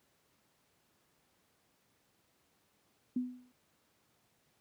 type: tone with exponential decay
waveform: sine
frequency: 250 Hz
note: B3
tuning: 21 cents sharp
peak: -28 dBFS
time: 3.16-3.52 s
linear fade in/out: 5 ms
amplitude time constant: 78 ms
effects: pink hiss -73 dBFS RMS until 4.6 s + high-pass 100 Hz 12 dB/octave